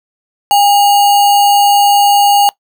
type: tone with sample-and-hold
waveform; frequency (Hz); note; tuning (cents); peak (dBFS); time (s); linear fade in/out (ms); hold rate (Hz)
sine; 810; G#5; -43; -5; 0.51-2.49; 0; 3675
effects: noise-tail reverb RT60 0.1 s tail -21 dB re dry